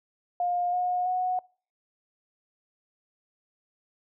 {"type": "tone with pitch steps", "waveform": "sine", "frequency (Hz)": [709, 721.4, 734], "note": ["F5", "F#5", "F#5"], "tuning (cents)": [26, -44, -14], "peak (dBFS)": -24, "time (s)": [0.4, 1.39], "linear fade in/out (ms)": 2, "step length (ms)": 330, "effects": ["noise-tail reverb RT60 0.4 s tail -25 dB re dry"]}